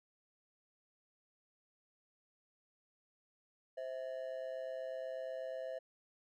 triangle ring-modulated tone, 587.3 Hz, D5, in tune, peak -35 dBFS, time 3.77-5.79 s, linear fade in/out 10 ms, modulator 64.1 Hz, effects none

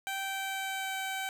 15% pulse tone with pitch glide, 778 to 769.1 Hz, G5 to G5, -13 to -33 cents, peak -27 dBFS, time 0.07-1.29 s, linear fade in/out 0 ms, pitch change -20 cents, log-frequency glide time 0.22-0.97 s, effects none

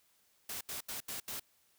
white noise bursts, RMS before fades -41 dBFS, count 5, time 0.49-1.398 s, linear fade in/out 5 ms, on 120 ms, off 77 ms, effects white hiss -71 dBFS RMS until 1.78 s

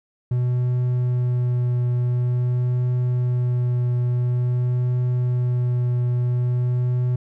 triangle tone with vibrato, 123.47 Hz, B2, in tune, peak -16 dBFS, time 0.31-7.16 s, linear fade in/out 5 ms, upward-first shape triangle, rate 0.48 Hz, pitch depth 14 cents each way, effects none

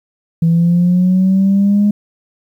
sine linear sweep, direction up, 164.2 to 207.7 Hz, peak -7 dBFS, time 0.42-1.91 s, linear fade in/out 5 ms, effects tanh soft clip ceiling -5 dBFS + 8-bit

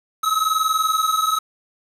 square tone pair together, 1273 / 1293.8 Hz, D#6 / E6, +39 / -33 cents, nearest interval unison, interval 28 cents, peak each -21 dBFS, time 0.23-1.39 s, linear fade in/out 10 ms, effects resampled to 32000 Hz + 7-bit

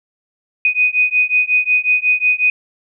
sine beating tone pair, 2489 / 2494.5 Hz, D#7 / D#7, 0 / +4 cents, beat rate 5.5 Hz, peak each -15 dBFS, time 0.65-2.5 s, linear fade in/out 2 ms, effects none

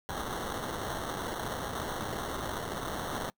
white noise with sample-and-hold, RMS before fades -36 dBFS, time 0.09-3.3 s, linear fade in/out 0 ms, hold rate 2450 Hz, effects noise-tail reverb RT60 0.1 s tail -24 dB re dry

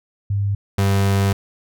sine / 35% pulse tone pair in turn, 100.4 / 98.45 Hz, G2 / G2, +42 / +8 cents, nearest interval unison, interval 34 cents, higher first, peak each -17 / -13 dBFS, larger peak second, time 0.3-0.55 / 0.78-1.33 s, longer second, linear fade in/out 5 ms, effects none

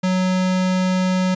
square tone, 185 Hz, F#3, in tune, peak -17 dBFS, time 0.03-1.35 s, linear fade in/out 10 ms, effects resampled to 16000 Hz

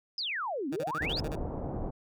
sine exponential two-way sweep, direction down then up, 5274 to 252.2 to 5274 Hz, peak -31 dBFS, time 0.18-1.2 s, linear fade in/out 2 ms, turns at 0.69 s
15% pulse tone bursts, 155.56 Hz, D#3, in tune, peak -30 dBFS, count 9, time 0.72-1.354 s, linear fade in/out 5 ms, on 42 ms, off 32 ms
pink low-pass noise, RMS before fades -35 dBFS, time 1-1.91 s, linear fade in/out 20 ms, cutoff 800 Hz, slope 24 dB/octave
effects none

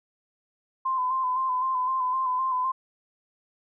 sine tone with vibrato, 1029 Hz, C6, 29 cents flat, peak -23 dBFS, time 0.85-2.72 s, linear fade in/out 10 ms, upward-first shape square, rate 3.9 Hz, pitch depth 33 cents each way, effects none

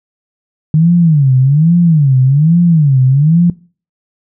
sine tone with vibrato, 150 Hz, D3, 37 cents sharp, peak -5 dBFS, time 0.74-3.5 s, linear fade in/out 2 ms, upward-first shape sine, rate 1.2 Hz, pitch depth 260 cents each way, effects noise-tail reverb RT60 0.4 s tail -22 dB re dry

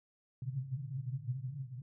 white band-pass noise, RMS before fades -40 dBFS, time 0.42-1.82 s, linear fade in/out 2 ms, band 120 to 140 Hz, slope 96 dB/octave, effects none

